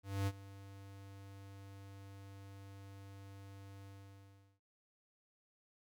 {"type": "tone with ADSR envelope", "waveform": "square", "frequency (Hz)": 98.4, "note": "G2", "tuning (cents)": 7, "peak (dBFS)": -33, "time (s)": [0.03, 4.6], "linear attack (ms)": 240, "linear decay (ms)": 47, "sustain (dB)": -19, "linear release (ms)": 750, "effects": []}